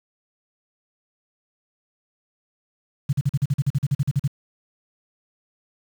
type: tone bursts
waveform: sine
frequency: 138.59 Hz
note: C#3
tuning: in tune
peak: -16 dBFS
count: 15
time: 3.09-4.278 s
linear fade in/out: 10 ms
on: 40 ms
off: 42 ms
effects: 7-bit